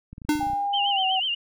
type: clicks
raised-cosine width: 5 ms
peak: -27 dBFS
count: 11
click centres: 0.13 / 0.181 / 0.218 / 0.25 / 0.289 / 0.354 / 0.395 / 0.43 / 0.469 / 0.5 / 0.533 s
type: tone with exponential decay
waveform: square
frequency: 300 Hz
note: D4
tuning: 37 cents sharp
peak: -18 dBFS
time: 0.29-0.68 s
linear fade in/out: 2 ms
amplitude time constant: 83 ms
type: tone with pitch glide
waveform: sine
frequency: 806 to 756.4 Hz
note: G5 to F#5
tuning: +48 to +38 cents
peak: -23 dBFS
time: 0.4-1.2 s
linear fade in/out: 10 ms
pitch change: -110 cents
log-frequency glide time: 0.92-1.01 s
type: tone with vibrato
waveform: sine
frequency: 2958 Hz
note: F#7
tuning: 1 cent flat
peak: -23 dBFS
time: 0.73-1.35 s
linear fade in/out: 10 ms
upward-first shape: sine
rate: 8.1 Hz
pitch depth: 110 cents each way
effects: none